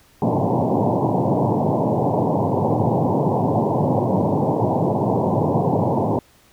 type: band-pass noise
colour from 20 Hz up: pink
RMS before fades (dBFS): -19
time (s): 0.22-6.19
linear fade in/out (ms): 2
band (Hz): 100 to 980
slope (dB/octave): 96
effects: pink hiss -54 dBFS RMS until 6.52 s